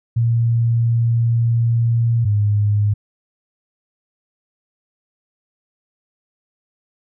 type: tone pair in turn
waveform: sine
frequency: 116.54 / 103.83 Hz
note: A#2 / G#2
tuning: 0 / 0 cents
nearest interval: major second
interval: 200 cents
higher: first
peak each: -13 dBFS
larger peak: neither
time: 0.16-2.25 / 2.25-2.94 s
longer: first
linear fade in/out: 10 ms
effects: none